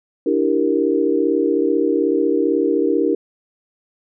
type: chord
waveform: sine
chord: E half-diminished seventh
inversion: third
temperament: equal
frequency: 293.7 / 329.6 / 392 / 466.2 Hz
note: D4 / E4 / G4 / Bb4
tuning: 0 / 0 / 0 / 0 cents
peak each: -20 dBFS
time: 0.26-3.15 s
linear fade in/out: 5 ms
effects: none